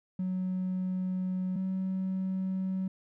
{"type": "tone pair in turn", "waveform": "triangle", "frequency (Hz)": [185, 188.56], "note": ["F#3", "F#3"], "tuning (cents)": [0, 33], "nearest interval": "unison", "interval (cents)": 33, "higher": "second", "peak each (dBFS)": -26, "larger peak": "neither", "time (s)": [[0.19, 1.56], [1.56, 2.88]], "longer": "first", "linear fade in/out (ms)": 5, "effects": ["tanh soft clip ceiling -25 dBFS"]}